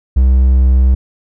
triangle tone, 64.4 Hz, C2, 27 cents flat, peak -4 dBFS, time 0.16-0.95 s, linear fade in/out 10 ms, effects none

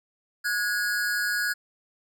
square tone pair together, 1453 / 1655 Hz, F#6 / G#6, -32 / -6 cents, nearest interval major second, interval 226 cents, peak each -28 dBFS, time 0.44-1.54 s, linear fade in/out 20 ms, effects none

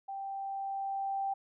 sine tone with level ramp, 784 Hz, G5, in tune, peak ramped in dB -37 to -30 dBFS, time 0.08-1.34 s, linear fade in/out 10 ms, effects none

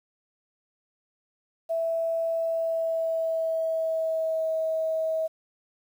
sine tone with pitch glide, 659.3 to 641.3 Hz, E5 to E5, 0 to -48 cents, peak -24 dBFS, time 1.69-5.28 s, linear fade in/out 20 ms, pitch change -48 cents, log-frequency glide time 2.31-4.54 s, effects 9-bit

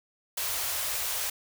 white band-stop noise, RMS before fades -31 dBFS, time 0.37-1.3 s, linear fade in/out 5 ms, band 110 to 470 Hz, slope 24 dB/octave, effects none

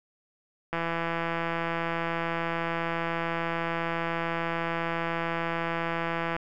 click train, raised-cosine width 0.5 ms, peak -15 dBFS, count 942, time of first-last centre 0.73-6.365 s, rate 167 Hz, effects none

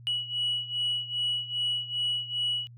sine beating tone pair, 2929 / 2931.5 Hz, F#7 / F#7, -18 / -17 cents, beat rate 2.5 Hz, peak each -28 / -31 dBFS, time 0.07-2.67 s, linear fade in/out 0 ms, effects tanh soft clip ceiling -22 dBFS + added 119 Hz sine -46 dBFS peak until 2.77 s

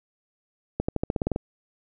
accelerating click train, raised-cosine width 2 ms, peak -11 dBFS, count 10, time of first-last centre 0.8-1.361 s, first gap 85 ms, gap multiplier 0.92, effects none

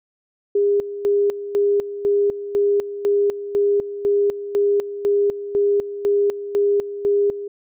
sine tone with tremolo, 405.7 Hz, G#4, 41 cents flat, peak -14 dBFS, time 0.55-7.48 s, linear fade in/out 5 ms, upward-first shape square, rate 2 Hz, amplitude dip 75%, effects none

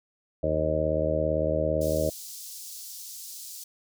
harmonic tone, 77.78 Hz, D#2, in tune, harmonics 1 / 2 / 3 / 4 / 5 / 6 / 7 / 8, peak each -32 / -33 / -39 / -33 / -38 / -33 / -28 / -28 dBFS, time 0.43-2.1 s, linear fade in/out 5 ms
pink high-pass noise, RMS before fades -41 dBFS, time 1.81-3.64 s, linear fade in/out 5 ms, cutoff 4800 Hz, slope 24 dB/octave
effects none

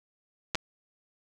clicks, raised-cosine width 0.2 ms, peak -11 dBFS, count 2, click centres 0.548 / 0.554 s, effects none

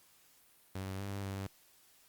sawtooth tone with pitch steps, 95.5 / 99.5 / 97.5 Hz, G2 / G2 / G2, -45 / +26 / -9 cents, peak -34 dBFS, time 0.75-1.47 s, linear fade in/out 5 ms, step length 240 ms, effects white hiss -65 dBFS RMS until 2.08 s + Opus 48 kbps

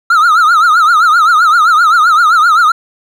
triangle tone with vibrato, 1318.5 Hz, E6, in tune, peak -3 dBFS, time 0.1-2.72 s, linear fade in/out 5 ms, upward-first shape triangle, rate 7.7 Hz, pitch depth 170 cents each way, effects none

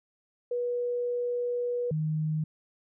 sine tone pair in turn, 486 / 155.35 Hz, B4 / D#3, -28 / -2 cents, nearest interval octave + minor sixth, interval 1974 cents, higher first, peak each -27 / -26 dBFS, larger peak second, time 0.51-1.91 / 1.91-2.44 s, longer first, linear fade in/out 5 ms, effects none

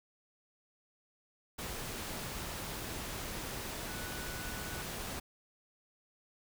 sine tone in noise, 1480 Hz, F#6, in tune, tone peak -48 dBFS, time 3.89-4.82 s, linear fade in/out 10 ms, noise pink, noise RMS -41 dBFS, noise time 1.58-5.2 s, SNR -10 dB, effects none

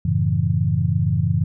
sine chord, F# minor seventh, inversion none, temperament equal, 92.5 / 110 / 138.59 / 164.81 Hz, F#2 / A2 / C#3 / E3, 0 / 0 / 0 / 0 cents, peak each -22 dBFS, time 0.05-1.44 s, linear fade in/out 5 ms, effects none

